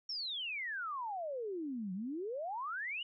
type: exponential two-way sweep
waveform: sine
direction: down then up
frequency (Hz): 5588 to 178.7 to 2999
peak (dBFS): -37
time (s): 0.09-3.03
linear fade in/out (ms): 5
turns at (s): 1.93
effects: none